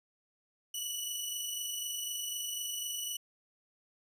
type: tone pair together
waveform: 15% pulse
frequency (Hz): 2949 / 2973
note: F#7 / F#7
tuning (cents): -6 / +8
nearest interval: unison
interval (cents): 14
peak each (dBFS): -29 / -36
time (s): 0.74-3.17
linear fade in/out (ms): 5
effects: none